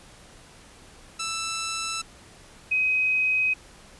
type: tone pair in turn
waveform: 10% pulse / sine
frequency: 1325 / 2524 Hz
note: E6 / D#7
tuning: +9 / +24 cents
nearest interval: major seventh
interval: 1115 cents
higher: second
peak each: -20 dBFS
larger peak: neither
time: 1.19-2.02 / 2.71-3.54 s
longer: neither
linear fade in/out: 10 ms
effects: pink hiss -50 dBFS RMS until 3.99 s + resampled to 24000 Hz